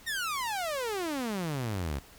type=exponential sweep; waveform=sawtooth; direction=down; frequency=1889 to 64.6 Hz; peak=-27 dBFS; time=0.06-2 s; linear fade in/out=20 ms; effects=pink hiss -54 dBFS RMS until 2.18 s